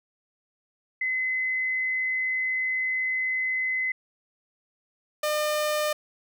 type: tone pair in turn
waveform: sine / sawtooth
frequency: 2037 / 603.9 Hz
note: C7 / D5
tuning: -47 / +48 cents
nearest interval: octave + major sixth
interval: 2105 cents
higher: first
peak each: -24 / -20 dBFS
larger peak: second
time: 1.01-3.92 / 5.23-5.93 s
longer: first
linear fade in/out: 5 ms
effects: none